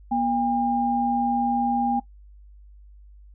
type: tone pair together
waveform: sine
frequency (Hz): 240.4 / 805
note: B3 / G5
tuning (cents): -46 / +46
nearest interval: octave + major sixth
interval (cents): 2092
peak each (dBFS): -24 / -22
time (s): 0.11-2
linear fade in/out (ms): 10
effects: noise-tail reverb RT60 0.1 s tail -18 dB re dry + added 50 Hz sine -45 dBFS peak until 3.34 s